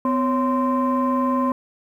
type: tone cluster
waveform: sine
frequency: 253.6 / 552 / 1039 Hz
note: B3 / C#5 / C6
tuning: +46 / -7 / -12 cents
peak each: -19 / -25 / -21 dBFS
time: 0.05-1.52 s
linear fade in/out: 2 ms
effects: tanh soft clip ceiling -12 dBFS + 9-bit